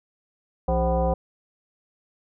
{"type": "tone with frequency modulation", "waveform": "sine", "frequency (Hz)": 294.6, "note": "D4", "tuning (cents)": 6, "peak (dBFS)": -19, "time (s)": [0.68, 1.14], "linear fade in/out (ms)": 5, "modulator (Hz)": 232, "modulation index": 2.2, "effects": []}